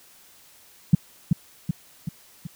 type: tone with echo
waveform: sine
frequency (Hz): 164.81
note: E3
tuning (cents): 0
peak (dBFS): -8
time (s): 0.93-0.95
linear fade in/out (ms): 5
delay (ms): 380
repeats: 4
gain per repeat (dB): -5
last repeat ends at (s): 2.47
effects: white hiss -53 dBFS RMS until 2.55 s